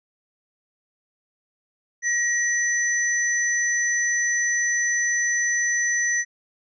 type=tone pair together; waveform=sine; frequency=1900 / 6018 Hz; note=A#6 / F#8; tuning=+33 / +28 cents; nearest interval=octave + minor sixth; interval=1995 cents; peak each=-21 / -25 dBFS; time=2.02-6.25 s; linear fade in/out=50 ms; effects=none